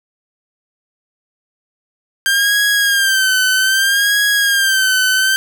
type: tone with vibrato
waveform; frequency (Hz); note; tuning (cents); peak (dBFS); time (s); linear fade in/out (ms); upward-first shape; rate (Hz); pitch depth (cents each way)
sawtooth; 1585; G6; +19; -8; 2.26-5.36; 0; sine; 0.63; 78
effects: none